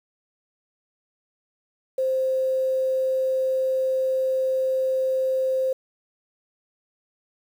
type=tone with quantisation; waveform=sine; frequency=523.3 Hz; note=C5; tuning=in tune; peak=-20 dBFS; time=1.98-5.73 s; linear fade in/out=5 ms; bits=8; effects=none